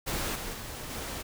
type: noise with level steps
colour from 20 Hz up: pink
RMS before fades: -32 / -37 / -40 / -37 dBFS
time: 0.06-1.23 s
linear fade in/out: 20 ms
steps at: 0.35 / 0.53 / 0.9 s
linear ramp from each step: 5 ms
effects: none